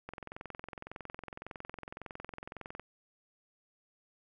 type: click train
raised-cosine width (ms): 0.5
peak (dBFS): -27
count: 60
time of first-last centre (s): 0.09-2.796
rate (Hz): 21.8
effects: none